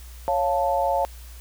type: chord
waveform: sine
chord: Db augmented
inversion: none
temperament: equal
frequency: 554.4 / 698.5 / 880 Hz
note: Db5 / F5 / A5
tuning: 0 / 0 / 0 cents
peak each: -24 / -24 / -24 dBFS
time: 0.28-1.05 s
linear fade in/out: 0 ms
effects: added 60 Hz sine -39 dBFS peak until 1.4 s + white hiss -49 dBFS RMS until 1.4 s